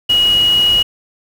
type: tone in noise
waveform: sine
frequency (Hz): 2900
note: F#7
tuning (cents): -35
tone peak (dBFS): -9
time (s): 0.09-0.83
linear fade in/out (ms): 10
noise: pink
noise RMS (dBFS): -27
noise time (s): 0.09-0.83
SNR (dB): +15
effects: none